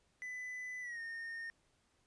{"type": "tone with pitch glide", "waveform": "triangle", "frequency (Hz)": [2000, 1834], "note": ["B6", "A#6"], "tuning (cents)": [21, -29], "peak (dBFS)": -40, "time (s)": [0.22, 1.5], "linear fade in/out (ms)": 0, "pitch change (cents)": -150, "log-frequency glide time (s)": [0.81, 1], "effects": ["pink hiss -75 dBFS RMS until 2.06 s", "resampled to 22050 Hz"]}